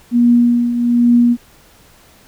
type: tone with tremolo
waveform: sine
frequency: 239.4 Hz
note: A#3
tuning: 46 cents sharp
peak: -6 dBFS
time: 0.11-1.37 s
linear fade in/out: 50 ms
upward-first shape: triangle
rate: 1.2 Hz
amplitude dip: 65%
effects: pink hiss -47 dBFS RMS until 2.27 s